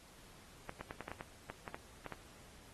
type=clicks; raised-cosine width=0.5 ms; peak=-28 dBFS; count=12; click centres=0.694 / 0.81 / 0.909 / 1.007 / 1.081 / 1.116 / 1.209 / 1.5 / 1.678 / 1.745 / 2.063 / 2.123 s; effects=pink hiss -60 dBFS RMS until 2.73 s + AAC 32 kbps